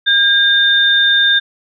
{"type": "tone pair together", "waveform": "sine", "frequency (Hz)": [1613, 3615], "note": ["G6", "A7"], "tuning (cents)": [49, 46], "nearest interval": "octave + major second", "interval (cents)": 1397, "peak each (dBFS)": [-12, -11], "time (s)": [0.06, 1.4], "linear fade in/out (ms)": 20, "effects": []}